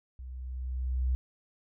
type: tone with level ramp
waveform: sine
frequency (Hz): 63.5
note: B1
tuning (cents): +49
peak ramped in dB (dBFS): -40 to -24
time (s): 0.19-1.15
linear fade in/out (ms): 0
effects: none